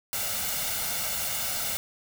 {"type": "noise with comb filter", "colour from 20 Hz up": "white", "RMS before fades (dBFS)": -30, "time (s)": [0.13, 1.77], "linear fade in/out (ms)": 0, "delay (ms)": 1.4, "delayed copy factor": 0.6, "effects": []}